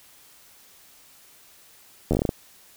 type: slowing click train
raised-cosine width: 2 ms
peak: -9 dBFS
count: 9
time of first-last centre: 2.11-2.291 s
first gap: 11 ms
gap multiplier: 1.2
effects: white hiss -53 dBFS RMS until 2.76 s